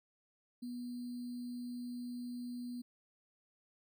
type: tone with sample-and-hold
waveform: sine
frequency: 244.2 Hz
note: B3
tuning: 19 cents flat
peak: -40 dBFS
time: 0.62-2.82 s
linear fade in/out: 10 ms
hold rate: 4410 Hz
effects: none